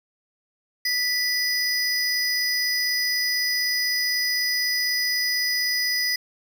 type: tone pair together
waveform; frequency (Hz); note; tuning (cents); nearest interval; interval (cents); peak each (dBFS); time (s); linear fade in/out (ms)
square; 1975.5 / 4978; B6 / D#8; 0 / 0; octave + major third; 1600; -26 / -24; 0.85-6.16; 5
effects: 8-bit